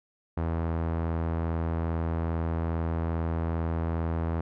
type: tone with low-pass filter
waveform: sawtooth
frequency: 82.41 Hz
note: E2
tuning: in tune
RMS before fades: -29 dBFS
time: 0.37-4.41 s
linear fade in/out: 5 ms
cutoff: 1200 Hz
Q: 0.93
effects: none